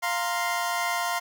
25% pulse chord, F suspended fourth, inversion none, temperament equal, 698.5 / 932.3 / 1046.5 Hz, F5 / Bb5 / C6, 0 / 0 / 0 cents, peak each -25 / -28 / -26 dBFS, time 0.02-1.2 s, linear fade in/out 20 ms, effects none

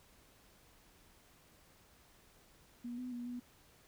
sine tone with pitch steps, 240.4 / 250.8 / 241.2 / 244.6 Hz, B3 / B3 / B3 / B3, -46 / +27 / -41 / -16 cents, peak -40 dBFS, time 2.84-3.4 s, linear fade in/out 10 ms, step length 140 ms, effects pink hiss -65 dBFS RMS until 3.87 s

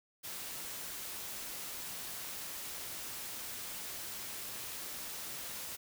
white noise, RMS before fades -43 dBFS, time 0.23-5.77 s, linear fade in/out 20 ms, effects none

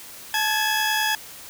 20% pulse tone pair together, 865.4 / 1661.2 Hz, A5 / G#6, -29 / 0 cents, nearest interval major seventh, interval 1129 cents, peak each -18 / -19 dBFS, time 0.34-1.15 s, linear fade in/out 2 ms, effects white hiss -41 dBFS RMS until 1.49 s

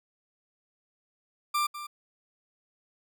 40% pulse tone with echo, 1186 Hz, D6, 17 cents sharp, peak -24 dBFS, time 1.54-1.67 s, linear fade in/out 10 ms, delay 200 ms, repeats 1, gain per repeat -12 dB, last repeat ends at 1.87 s, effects none

